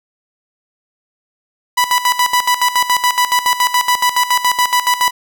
sawtooth tone with tremolo, 987.8 Hz, B5, in tune, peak -6 dBFS, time 1.77-5.11 s, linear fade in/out 10 ms, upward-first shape square, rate 7.1 Hz, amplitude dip 75%, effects none

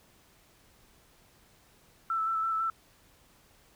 sine tone with vibrato, 1324 Hz, E6, 7 cents sharp, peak -27 dBFS, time 2.1-2.7 s, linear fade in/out 2 ms, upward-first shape square, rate 6 Hz, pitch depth 16 cents each way, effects pink hiss -62 dBFS RMS until 3.75 s

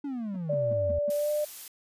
triangle exponential sweep, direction down, 293.7 to 76.9 Hz, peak -29 dBFS, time 0.04-0.99 s, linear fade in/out 5 ms
triangle tone bursts, 220 Hz, A3, in tune, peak -33 dBFS, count 5, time 0.34-1.1 s, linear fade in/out 5 ms, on 24 ms, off 160 ms
sine tone with pitch glide, 584 to 598.3 Hz, D5 to D5, -10 to +32 cents, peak -25 dBFS, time 0.49-1.45 s, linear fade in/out 10 ms, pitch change +42 cents, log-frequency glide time 1.15-1.31 s
blue noise, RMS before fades -41 dBFS, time 1.1-1.68 s, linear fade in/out 2 ms
effects resampled to 32000 Hz

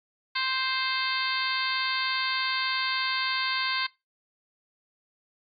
harmonic tone with a mistuned harmonic, 523.3 Hz, C5, in tune, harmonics 2 / 3 / 4 / 5 / 6 / 7 / 8 / 9, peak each -32 / -32 / -32 / -35 / -37 / -34 / -34 / -34 dBFS, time 0.35-3.87 s, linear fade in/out 10 ms, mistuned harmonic 9, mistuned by -43 cents, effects noise-tail reverb RT60 0.2 s tail -18 dB re dry + MP3 96 kbps

